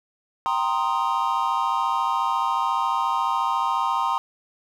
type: chord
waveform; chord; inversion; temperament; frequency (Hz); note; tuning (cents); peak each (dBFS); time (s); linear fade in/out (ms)
triangle; C minor seventh; second; equal; 784 / 932.3 / 1046.5 / 1244.5; G5 / Bb5 / C6 / Eb6; 0 / 0 / 0 / 0; -27 / -23 / -23 / -26; 0.46-4.18; 0
effects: none